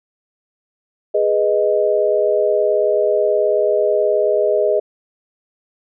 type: chord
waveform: sine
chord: G# minor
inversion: none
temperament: equal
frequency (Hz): 415.3 / 493.9 / 622.3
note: G#4 / B4 / D#5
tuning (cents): 0 / 0 / 0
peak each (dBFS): -17 / -20 / -16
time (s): 1.14-4.8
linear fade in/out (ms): 10
effects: none